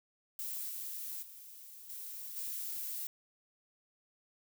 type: noise with level steps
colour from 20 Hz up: violet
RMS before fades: -40 / -42 / -52 / -45 / -40 dBFS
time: 0.39-3.07 s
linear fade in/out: 2 ms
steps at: 0.69 / 1.22 / 1.89 / 2.36 s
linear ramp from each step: 10 ms
effects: none